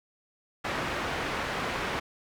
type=low-pass noise; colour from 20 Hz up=white; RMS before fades=-32 dBFS; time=0.64-2 s; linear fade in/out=10 ms; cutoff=1800 Hz; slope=12 dB/octave; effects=none